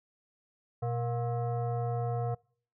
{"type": "tone with frequency modulation", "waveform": "sine", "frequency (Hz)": 120.5, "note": "B2", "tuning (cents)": -42, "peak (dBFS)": -29, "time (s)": [0.82, 2.35], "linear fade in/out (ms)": 10, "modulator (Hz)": 593, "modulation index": 0.91, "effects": ["noise-tail reverb RT60 0.5 s tail -26 dB re dry"]}